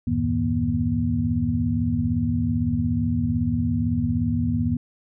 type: tone cluster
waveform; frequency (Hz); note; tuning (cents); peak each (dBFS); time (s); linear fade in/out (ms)
sine; 78.7 / 94.8 / 112.4 / 158.2 / 240.6; D#2 / F#2 / A2 / D#3 / B3; +20 / +43 / +37 / +29 / -45; -30 / -27 / -28 / -28 / -23; 0.07-4.77; 5
effects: none